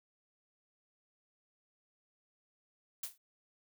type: noise with exponential decay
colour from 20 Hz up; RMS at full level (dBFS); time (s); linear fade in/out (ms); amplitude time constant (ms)
blue; -35; 3.03-3.18; 5; 31
effects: none